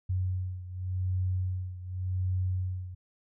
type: beating tone pair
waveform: sine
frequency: 92 / 92.88 Hz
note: F#2 / F#2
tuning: -9 / +7 cents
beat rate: 0.88 Hz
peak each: -30 / -34 dBFS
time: 0.09-2.95 s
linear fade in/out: 10 ms
effects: none